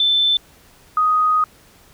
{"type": "tone pair in turn", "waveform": "sine", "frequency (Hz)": [3531, 1248.4], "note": ["A7", "D#6"], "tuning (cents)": [5, 5], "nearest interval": "octave + tritone", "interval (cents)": 1800, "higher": "first", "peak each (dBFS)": -13, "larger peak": "neither", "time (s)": [[0, 0.37], [0.97, 1.44]], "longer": "second", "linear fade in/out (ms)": 2, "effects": ["pink hiss -50 dBFS RMS until 1.93 s"]}